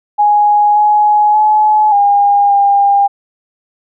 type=tone with pitch steps; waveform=sine; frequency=831 / 839 / 852 / 810 / 803 Hz; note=G#5 / G#5 / G#5 / G#5 / G5; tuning=+1 / +17 / +44 / -43 / +41 cents; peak=-6 dBFS; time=0.18-3.08 s; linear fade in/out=20 ms; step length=580 ms; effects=none